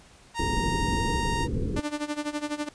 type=tone; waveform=sawtooth; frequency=930 Hz; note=A#5; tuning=4 cents flat; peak=-24 dBFS; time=0.34-1.48 s; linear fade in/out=50 ms
type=low-pass noise; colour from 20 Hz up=pink; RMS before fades=-28 dBFS; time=0.39-1.8 s; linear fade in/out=5 ms; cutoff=490 Hz; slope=96 dB/octave
type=tone with tremolo; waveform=sawtooth; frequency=296.7 Hz; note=D4; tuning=18 cents sharp; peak=-22 dBFS; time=1.76-2.69 s; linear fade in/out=5 ms; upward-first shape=sine; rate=12 Hz; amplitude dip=85%
effects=pink hiss -54 dBFS RMS until 2.74 s + resampled to 22050 Hz